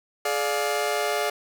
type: chord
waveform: sawtooth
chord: D diminished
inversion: second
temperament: just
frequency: 422.9 / 587.3 / 704.8 Hz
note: Ab4 / D5 / F5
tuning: +31 / 0 / +16 cents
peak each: -24 dBFS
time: 0.25-1.3 s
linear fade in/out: 5 ms
effects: none